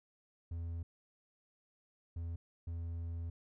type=tone bursts at uneven times; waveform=triangle; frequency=84.1 Hz; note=E2; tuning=35 cents sharp; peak=-36 dBFS; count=3; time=0.51-0.83 / 2.16-2.36 / 2.67-3.3 s; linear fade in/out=5 ms; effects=none